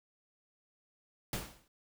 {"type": "noise with exponential decay", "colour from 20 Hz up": "pink", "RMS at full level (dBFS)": -34, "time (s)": [1.33, 1.68], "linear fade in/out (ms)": 2, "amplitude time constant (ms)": 75, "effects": []}